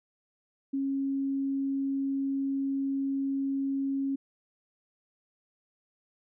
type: tone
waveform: sine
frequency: 273.3 Hz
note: C#4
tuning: 24 cents flat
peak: -27 dBFS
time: 0.73-4.16 s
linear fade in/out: 10 ms
effects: none